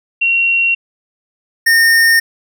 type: tone pair in turn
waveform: sine / square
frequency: 2741 / 1829.4 Hz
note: F7 / A#6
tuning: -33 / -33 cents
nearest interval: perfect fifth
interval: 700 cents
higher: first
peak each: -10 / -8 dBFS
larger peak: second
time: 0.21-0.75 / 1.66-2.2 s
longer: neither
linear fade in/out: 10 ms
effects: none